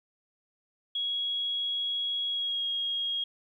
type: tone with pitch glide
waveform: sine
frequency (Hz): 3322 to 3274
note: G#7 to G#7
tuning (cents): 0 to -25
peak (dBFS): -28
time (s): 0.95-3.24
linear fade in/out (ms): 5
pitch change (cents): -25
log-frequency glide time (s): 2.28-2.65
effects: 11-bit